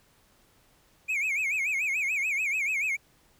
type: tone with vibrato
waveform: triangle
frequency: 2349 Hz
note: D7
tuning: in tune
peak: -24 dBFS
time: 1.08-2.97 s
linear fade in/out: 20 ms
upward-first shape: sine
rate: 6.9 Hz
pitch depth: 170 cents each way
effects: pink hiss -63 dBFS RMS until 3.39 s